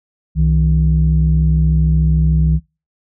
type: tone pair together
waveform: sine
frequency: 65.04 / 158.5 Hz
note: C2 / D#3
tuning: -10 / +32 cents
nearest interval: octave + minor third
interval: 1542 cents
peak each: -12 dBFS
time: 0.35-2.6 s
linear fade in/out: 50 ms
effects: noise-tail reverb RT60 0.3 s tail -24 dB re dry + tanh soft clip ceiling -4 dBFS